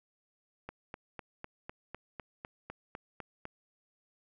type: click train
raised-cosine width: 0.5 ms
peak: -26 dBFS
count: 12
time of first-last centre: 0.69-3.454 s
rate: 3.98 Hz
effects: none